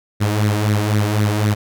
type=tone with flanger; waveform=sawtooth; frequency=105.1 Hz; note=G#2; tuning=21 cents sharp; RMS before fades=-17 dBFS; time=0.2-1.55 s; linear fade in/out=20 ms; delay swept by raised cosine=0.49 to 3.29 ms; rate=3.9 Hz; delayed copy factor=+0.65; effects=none